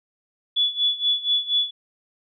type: tone with tremolo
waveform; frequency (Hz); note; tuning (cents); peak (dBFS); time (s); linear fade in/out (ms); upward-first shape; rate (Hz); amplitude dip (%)
sine; 3427; A7; -46; -16; 0.56-1.71; 10; sine; 4.2; 85
effects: none